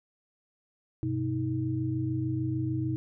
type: tone cluster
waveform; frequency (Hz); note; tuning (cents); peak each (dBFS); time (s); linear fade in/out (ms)
sine; 100.2 / 126.9 / 315.9; G2 / B2 / D#4; +38 / +47 / +26; -36 / -30 / -31; 1.03-2.96; 0
effects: none